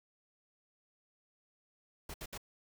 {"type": "noise bursts", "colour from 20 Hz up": "pink", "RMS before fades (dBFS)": -44, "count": 3, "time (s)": [2.09, 2.377], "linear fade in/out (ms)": 5, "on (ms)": 51, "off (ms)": 67, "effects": []}